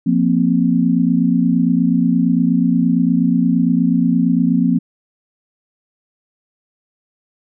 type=chord; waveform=sine; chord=F suspended fourth; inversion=none; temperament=equal; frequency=174.61 / 233.1 / 261.6 Hz; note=F3 / Bb3 / C4; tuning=0 / 0 / 0 cents; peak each=-16 dBFS; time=0.06-4.79 s; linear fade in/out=10 ms; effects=none